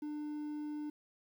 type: tone with quantisation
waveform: triangle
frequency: 298.8 Hz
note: D4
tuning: 30 cents sharp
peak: -36 dBFS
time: 0.02-0.9 s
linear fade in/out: 5 ms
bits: 11
effects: none